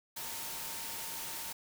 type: tone in noise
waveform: sine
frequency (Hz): 911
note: A#5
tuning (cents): -40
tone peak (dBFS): -51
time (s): 0.16-1.53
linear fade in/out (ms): 10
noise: white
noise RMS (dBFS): -41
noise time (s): 0.16-1.53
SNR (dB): -13
effects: none